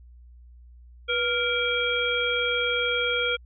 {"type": "harmonic tone with a mistuned harmonic", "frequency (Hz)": 466.2, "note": "A#4", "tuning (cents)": 0, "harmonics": [1, 3, 5, 7], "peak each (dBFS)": [-28, -28, -28, -28], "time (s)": [1.08, 3.37], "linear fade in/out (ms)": 20, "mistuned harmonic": 1, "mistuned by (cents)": 81, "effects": ["added 60 Hz sine -46 dBFS peak until 3.45 s"]}